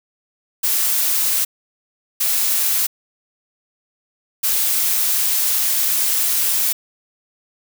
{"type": "noise bursts at uneven times", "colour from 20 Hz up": "blue", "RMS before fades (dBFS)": -18, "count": 3, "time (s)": [[0.63, 1.45], [2.2, 2.87], [4.43, 6.73]], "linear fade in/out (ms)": 10, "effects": []}